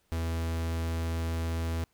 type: tone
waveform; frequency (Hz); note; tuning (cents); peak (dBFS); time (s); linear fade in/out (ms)
45% pulse; 82.41; E2; 0; -29; 0.12-1.84; 0
effects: pink hiss -71 dBFS RMS until 1.93 s